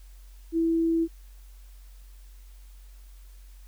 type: tone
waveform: sine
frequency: 329.6 Hz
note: E4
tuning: in tune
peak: -21 dBFS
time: 0.52-1.08 s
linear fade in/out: 50 ms
effects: added 46 Hz sine -45 dBFS peak until 3.67 s + white hiss -61 dBFS RMS until 3.67 s